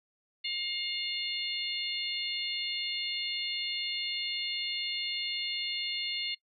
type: harmonic tone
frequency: 711 Hz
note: F5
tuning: 31 cents sharp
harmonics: 3 / 4 / 5 / 6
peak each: -38 / -36 / -38 / -37 dBFS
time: 0.44-6.35 s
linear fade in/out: 10 ms
effects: noise-tail reverb RT60 0.1 s tail -22 dB re dry